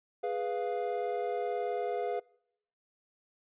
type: chord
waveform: triangle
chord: F diminished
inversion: first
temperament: equal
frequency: 415.3 / 493.9 / 698.5 Hz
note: Ab4 / Cb5 / F5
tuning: 0 / 0 / 0 cents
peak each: -33 dBFS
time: 0.23-2.2 s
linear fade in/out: 10 ms
effects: noise-tail reverb RT60 0.8 s tail -26 dB re dry + resampled to 8000 Hz